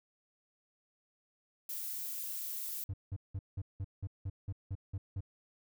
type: noise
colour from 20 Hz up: violet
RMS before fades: -40 dBFS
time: 1.69-2.84 s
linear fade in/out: 2 ms
type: tone bursts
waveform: triangle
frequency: 96.5 Hz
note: G2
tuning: 27 cents flat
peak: -33 dBFS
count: 11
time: 2.89-5.207 s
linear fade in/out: 5 ms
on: 47 ms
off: 180 ms
effects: none